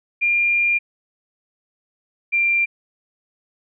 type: tone pair in turn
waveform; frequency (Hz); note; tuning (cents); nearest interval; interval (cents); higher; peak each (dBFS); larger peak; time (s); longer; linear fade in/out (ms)
sine; 2400 / 2375; D7 / D7; +37 / +19; unison; 18; first; -15; neither; 0.21-0.79 / 2.32-2.66; first; 20
effects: none